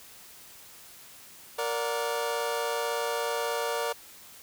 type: chord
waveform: 25% pulse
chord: Bb augmented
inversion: none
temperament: just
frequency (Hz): 466.2 / 582.7 / 728.4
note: Bb4 / D5 / F#5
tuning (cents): 0 / -14 / -27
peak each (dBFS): -27 / -29 / -33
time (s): 1.58-3.93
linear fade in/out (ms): 10
effects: white hiss -50 dBFS RMS until 4.42 s